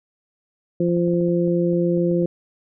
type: harmonic tone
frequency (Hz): 173.2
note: F3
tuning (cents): -14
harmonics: 1 / 2 / 3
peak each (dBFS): -20 / -20 / -24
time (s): 0.8-2.26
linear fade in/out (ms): 5
type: clicks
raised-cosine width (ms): 2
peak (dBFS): -27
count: 11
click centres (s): 0.886 / 0.971 / 1.08 / 1.136 / 1.209 / 1.284 / 1.478 / 1.732 / 1.975 / 2.113 / 2.225
effects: none